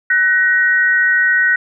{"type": "tone pair together", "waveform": "sine", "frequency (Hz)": [1499, 1888.6], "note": ["F#6", "A#6"], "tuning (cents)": [22, 22], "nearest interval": "major third", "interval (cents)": 400, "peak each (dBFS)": -13, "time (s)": [0.1, 1.56], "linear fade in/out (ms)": 5, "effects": []}